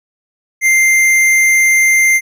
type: tone with hard clipping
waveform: triangle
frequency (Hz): 2094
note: C7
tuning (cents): +1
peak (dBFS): -9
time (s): 0.61-2.21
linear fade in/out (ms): 50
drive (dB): 16
effects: none